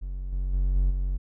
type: tone with level steps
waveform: triangle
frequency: 46.08 Hz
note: F#1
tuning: 6 cents flat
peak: -28 / -23 / -19 / -17 / -22 dBFS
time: 0.01-1.18 s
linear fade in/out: 20 ms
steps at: 0.32 / 0.53 / 0.75 / 0.9 s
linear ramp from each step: 10 ms
effects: none